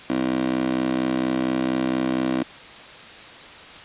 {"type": "tone with high-pass filter", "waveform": "15% pulse", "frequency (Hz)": 64.3, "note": "C2", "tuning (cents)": -30, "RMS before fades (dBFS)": -23, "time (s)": [0.1, 2.43], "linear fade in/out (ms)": 0, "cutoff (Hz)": 300, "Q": 3.5, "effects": ["white hiss -41 dBFS RMS until 3.84 s", "resampled to 8000 Hz"]}